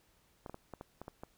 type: clicks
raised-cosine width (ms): 1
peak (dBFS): -30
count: 8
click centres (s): 0.462 / 0.496 / 0.544 / 0.737 / 0.811 / 1.016 / 1.081 / 1.235
effects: pink hiss -70 dBFS RMS until 1.37 s

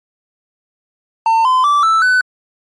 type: tone with pitch steps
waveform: triangle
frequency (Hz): 902 / 1024.2 / 1163 / 1320.6 / 1499.6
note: A5 / C6 / D6 / E6 / F#6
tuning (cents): +43 / -37 / -17 / +3 / +23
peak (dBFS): -7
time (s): 1.26-2.21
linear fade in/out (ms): 2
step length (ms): 190
effects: MP3 48 kbps

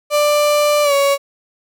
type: tone with pitch glide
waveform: 35% pulse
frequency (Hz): 591 to 559.8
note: D5 to C#5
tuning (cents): +11 to +17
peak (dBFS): -10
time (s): 0.1-1.18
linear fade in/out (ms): 50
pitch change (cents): -94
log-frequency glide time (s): 0.83-0.93
effects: none

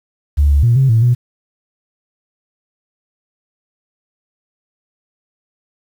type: tone with pitch steps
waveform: sine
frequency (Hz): 72.5 / 71.4 / 118.2 / 133.8 / 112.8 / 121.9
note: D2 / D2 / A#2 / C3 / A2 / B2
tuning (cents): -22 / -48 / +24 / +39 / +44 / -22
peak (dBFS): -7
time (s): 0.37-1.15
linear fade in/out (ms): 20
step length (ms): 130
effects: tanh soft clip ceiling -3 dBFS + 7-bit

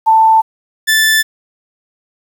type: tone pair in turn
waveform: sine / sawtooth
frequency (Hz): 887 / 1756.7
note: A5 / A6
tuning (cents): +14 / -3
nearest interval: octave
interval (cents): 1183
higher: second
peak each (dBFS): -5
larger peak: neither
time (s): 0.06-0.42 / 0.87-1.23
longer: neither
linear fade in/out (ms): 20
effects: 7-bit

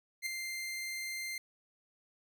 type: tone with ADSR envelope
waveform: sawtooth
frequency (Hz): 2093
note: C7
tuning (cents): 0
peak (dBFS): -28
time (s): 0.22-1.38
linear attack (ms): 44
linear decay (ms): 3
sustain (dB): -6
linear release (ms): 3
effects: none

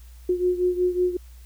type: beating tone pair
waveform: sine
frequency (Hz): 359.2 / 364.6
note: F4 / F#4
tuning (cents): +49 / -25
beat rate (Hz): 5.4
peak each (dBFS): -21 / -25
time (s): 0.29-1.17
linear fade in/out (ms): 5
effects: added 60 Hz sine -42 dBFS peak until 1.45 s + white hiss -57 dBFS RMS until 1.45 s

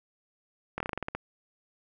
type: slowing click train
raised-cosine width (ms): 0.5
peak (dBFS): -17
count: 10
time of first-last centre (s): 0.78-1.15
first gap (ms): 23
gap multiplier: 1.14
effects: none

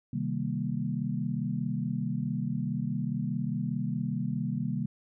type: chord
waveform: sine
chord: C minor seventh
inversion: none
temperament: equal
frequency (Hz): 130.81 / 155.56 / 196 / 233.1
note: C3 / Eb3 / G3 / Bb3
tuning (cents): 0 / 0 / 0 / 0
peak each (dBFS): -34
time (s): 0.13-4.86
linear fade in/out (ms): 5
effects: none

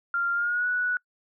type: tone with pitch glide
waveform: sine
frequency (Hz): 1391 to 1473.7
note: F6 to F#6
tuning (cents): -7 to -7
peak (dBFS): -23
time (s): 0.14-0.97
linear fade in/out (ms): 2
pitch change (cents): +100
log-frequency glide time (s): 0.33-0.67
effects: noise-tail reverb RT60 0.1 s tail -25 dB re dry

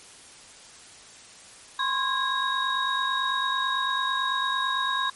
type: tone cluster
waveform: sine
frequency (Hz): 1030 / 1079 / 1636 / 3790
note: C6 / C#6 / G#6 / A#7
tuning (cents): -28 / -47 / -26 / +28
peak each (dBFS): -29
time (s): 1.79-5.1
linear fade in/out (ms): 5
effects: white hiss -48 dBFS RMS until 5.15 s + MP3 48 kbps

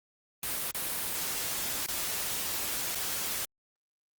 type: noise with dropouts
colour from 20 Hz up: white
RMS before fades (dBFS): -33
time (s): 0.43-3.45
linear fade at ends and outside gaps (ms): 2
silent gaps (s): 0.711-0.746 / 1.863-1.884 / 2.949-2.955
effects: Opus 32 kbps

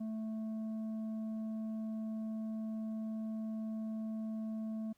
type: tone with tanh clipping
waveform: triangle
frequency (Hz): 219.7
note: A3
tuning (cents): -2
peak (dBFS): -38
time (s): 0-4.93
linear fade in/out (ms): 10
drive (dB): 10
effects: pink hiss -75 dBFS RMS until 4.97 s

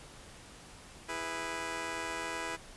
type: chord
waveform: 10% pulse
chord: E major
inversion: none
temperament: just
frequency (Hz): 329.6 / 412 / 494.4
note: E4 / G#4 / B4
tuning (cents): 0 / -14 / +2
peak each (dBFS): -32 / -35 / -33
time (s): 1.08-2.57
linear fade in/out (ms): 20
effects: pink hiss -52 dBFS RMS until 2.76 s + resampled to 24000 Hz

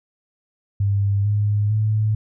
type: tone with pitch steps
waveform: sine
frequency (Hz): 100 / 103.77 / 107.67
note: G2 / G#2 / A2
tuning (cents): +35 / -1 / -37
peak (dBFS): -16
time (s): 0.8-2.15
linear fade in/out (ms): 5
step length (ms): 450
effects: none

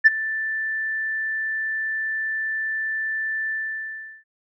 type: tone with ADSR envelope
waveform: sine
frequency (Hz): 1765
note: A6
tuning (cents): +5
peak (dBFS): -5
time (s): 0.04-4.24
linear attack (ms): 25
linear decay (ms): 23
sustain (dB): -18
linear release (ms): 740
effects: tanh soft clip ceiling -3 dBFS

